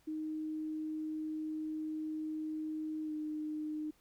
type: tone with pitch glide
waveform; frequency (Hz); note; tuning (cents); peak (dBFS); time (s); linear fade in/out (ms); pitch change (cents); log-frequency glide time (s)
sine; 311.1 to 306.1; D#4 to D#4; 0 to -28; -36; 0.07-3.91; 10; -28; 3.04-3.12
effects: pink hiss -70 dBFS RMS until 4 s